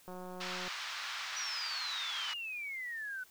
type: click train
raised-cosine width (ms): 1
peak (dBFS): -33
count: 110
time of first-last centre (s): 0.08-0.679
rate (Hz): 182
type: band-pass noise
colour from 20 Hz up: pink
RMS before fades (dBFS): -41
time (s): 0.4-2.34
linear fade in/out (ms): 10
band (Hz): 1100 to 5400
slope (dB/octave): 24
type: exponential sweep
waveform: sine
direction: down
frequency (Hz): 5920 to 1480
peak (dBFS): -38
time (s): 1.36-3.24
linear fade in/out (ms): 10
effects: white hiss -62 dBFS RMS until 3.3 s